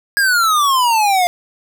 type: exponential sweep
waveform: square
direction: down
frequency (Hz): 1661.2 to 698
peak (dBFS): -12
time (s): 0.17-1.27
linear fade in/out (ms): 0
effects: none